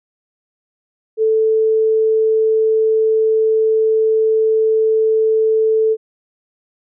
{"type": "tone", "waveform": "sine", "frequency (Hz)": 440, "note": "A4", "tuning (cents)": 0, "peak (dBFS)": -11, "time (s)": [1.17, 5.97], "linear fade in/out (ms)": 50, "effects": []}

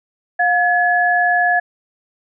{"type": "tone pair together", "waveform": "sine", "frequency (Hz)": [711.3, 1702], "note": ["F5", "G#6"], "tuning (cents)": [32, 42], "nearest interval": "octave + minor third", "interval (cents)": 1510, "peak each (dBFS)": -15, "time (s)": [0.39, 1.6], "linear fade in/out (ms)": 10, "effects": []}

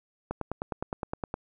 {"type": "click train", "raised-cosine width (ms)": 1, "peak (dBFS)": -17, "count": 11, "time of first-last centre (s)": [0.31, 1.341], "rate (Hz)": 9.7, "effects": []}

